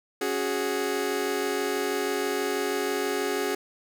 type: chord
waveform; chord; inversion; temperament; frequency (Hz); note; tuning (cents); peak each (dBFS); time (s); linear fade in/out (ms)
sawtooth; C# suspended fourth; none; just; 277.2 / 369.6 / 415.8; C#4 / F#4 / G#4; 0 / -2 / +2; -29 / -26 / -24; 0.21-3.55; 5
effects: none